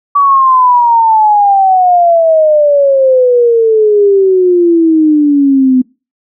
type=exponential sweep; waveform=sine; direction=down; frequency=1146 to 252.2 Hz; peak=-4 dBFS; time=0.15-5.82 s; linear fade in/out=10 ms; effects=noise-tail reverb RT60 0.3 s tail -23 dB re dry